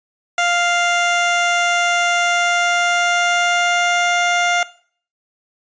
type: tone with pitch glide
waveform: 15% pulse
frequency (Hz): 698.5 to 702.5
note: F5 to F5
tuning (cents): 0 to +10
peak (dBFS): -8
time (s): 0.38-4.63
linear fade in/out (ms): 2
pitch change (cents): +10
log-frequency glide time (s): 2.12-4.08
effects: noise-tail reverb RT60 0.5 s tail -19 dB re dry + resampled to 16000 Hz